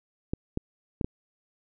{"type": "clicks", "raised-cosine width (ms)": 3, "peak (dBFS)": -15, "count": 4, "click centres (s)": [0.335, 0.574, 1.012, 1.045], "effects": []}